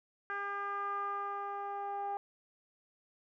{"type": "tone with low-pass filter sweep", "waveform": "10% pulse", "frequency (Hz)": 402, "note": "G4", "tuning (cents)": 44, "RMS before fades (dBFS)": -38, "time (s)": [0.3, 2.17], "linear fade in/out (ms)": 0, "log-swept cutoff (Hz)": [1500, 840], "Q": 4.7, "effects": []}